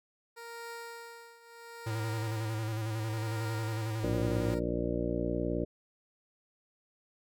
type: tone with tremolo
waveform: 15% pulse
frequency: 466.2 Hz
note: A#4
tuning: in tune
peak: -34 dBFS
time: 0.36-4.6 s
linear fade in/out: 20 ms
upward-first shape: triangle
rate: 0.72 Hz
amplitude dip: 85%
type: tone with vibrato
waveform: square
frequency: 110 Hz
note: A2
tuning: in tune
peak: -33 dBFS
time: 1.86-4.55 s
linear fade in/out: 10 ms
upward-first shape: square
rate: 11 Hz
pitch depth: 39 cents each way
type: harmonic tone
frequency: 59.2 Hz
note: A#1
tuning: 27 cents sharp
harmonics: 1 / 2 / 3 / 4 / 5 / 6 / 8 / 9 / 10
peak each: -38 / -40 / -38 / -40 / -36 / -37 / -38 / -42 / -39 dBFS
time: 4.03-5.65 s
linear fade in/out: 10 ms
effects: none